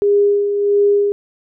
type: tone with tremolo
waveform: sine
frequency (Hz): 406.8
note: G#4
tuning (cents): -36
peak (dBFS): -9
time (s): 0.02-1.12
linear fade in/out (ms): 0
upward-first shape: sine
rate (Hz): 1.5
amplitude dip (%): 50
effects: none